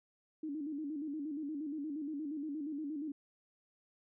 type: tone with vibrato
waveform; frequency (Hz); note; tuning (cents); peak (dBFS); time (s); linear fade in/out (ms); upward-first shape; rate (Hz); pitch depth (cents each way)
sine; 297.2; D4; +21; -37; 0.43-3.12; 5; square; 8.5; 89
effects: none